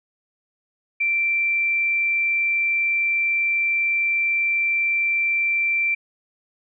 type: tone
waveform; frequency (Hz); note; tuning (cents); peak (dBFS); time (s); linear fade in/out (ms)
sine; 2349; D7; 0; -18; 1-5.95; 10
effects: none